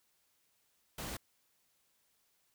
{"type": "noise", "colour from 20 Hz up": "pink", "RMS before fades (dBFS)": -42, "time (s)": [0.98, 1.17], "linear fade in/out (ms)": 5, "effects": ["white hiss -75 dBFS RMS until 2.54 s"]}